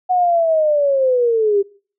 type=linear sweep; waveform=sine; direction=down; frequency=740 to 391.4 Hz; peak=-12 dBFS; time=0.09-1.63 s; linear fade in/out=20 ms; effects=noise-tail reverb RT60 0.4 s tail -21 dB re dry